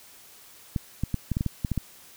clicks, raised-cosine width 5 ms, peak -13 dBFS, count 10, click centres 0.762 / 1.036 / 1.143 / 1.317 / 1.369 / 1.409 / 1.463 / 1.648 / 1.717 / 1.777 s, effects white hiss -51 dBFS RMS until 2.16 s

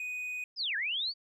triangle tone, 2489 Hz, D#7, in tune, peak -33 dBFS, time 0-0.44 s, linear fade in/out 2 ms
sine linear two-way sweep, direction down then up, 5274 to 1568 to 4667 Hz, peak -30 dBFS, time 0.56-1.14 s, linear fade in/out 50 ms, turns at 0.76 s
effects none

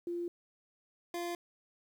sine / 25% pulse tone pair in turn, 346.4 / 346.4 Hz, F4 / F4, -14 / -14 cents, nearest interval unison, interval 0 cents, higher neither, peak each -34 / -32 dBFS, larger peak second, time 0.07-0.28 / 1.14-1.35 s, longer neither, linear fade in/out 2 ms, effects 11-bit

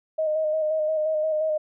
sine tone with vibrato, 622.3 Hz, D#5, in tune, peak -21 dBFS, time 0.18-1.58 s, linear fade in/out 10 ms, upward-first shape square, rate 5.7 Hz, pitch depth 25 cents each way, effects none

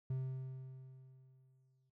triangle tone with exponential decay, 130.81 Hz, C3, in tune, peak -33 dBFS, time 0.1-1.9 s, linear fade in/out 5 ms, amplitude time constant 390 ms, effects noise-tail reverb RT60 0.1 s tail -17 dB re dry

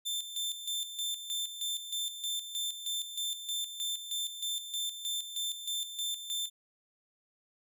sawtooth tone with tremolo, 3558 Hz, A7, 19 cents sharp, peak -29 dBFS, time 0.05-6.5 s, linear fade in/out 20 ms, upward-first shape square, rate 3.2 Hz, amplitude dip 65%, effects none

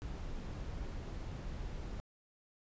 brown noise, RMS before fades -42 dBFS, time 0.02-2 s, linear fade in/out 0 ms, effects resampled to 16000 Hz

